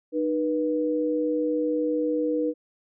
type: tone pair together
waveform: sine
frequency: 306 / 486.4 Hz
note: D#4 / B4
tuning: -29 / -26 cents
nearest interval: minor sixth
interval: 803 cents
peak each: -25 dBFS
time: 0.12-2.54 s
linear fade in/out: 50 ms
effects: none